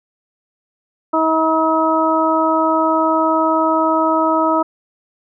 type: harmonic tone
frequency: 319.7 Hz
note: D#4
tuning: 47 cents sharp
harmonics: 1 / 2 / 3 / 4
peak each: -18 / -18 / -18 / -18 dBFS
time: 1.13-4.63 s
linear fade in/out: 10 ms
effects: none